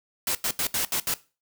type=noise bursts at uneven times; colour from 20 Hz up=white; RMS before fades=-26 dBFS; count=6; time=0.27-0.35 / 0.44-0.51 / 0.59-0.67 / 0.74-0.85 / 0.92-1 / 1.07-1.14 s; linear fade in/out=2 ms; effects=noise-tail reverb RT60 0.3 s tail -18 dB re dry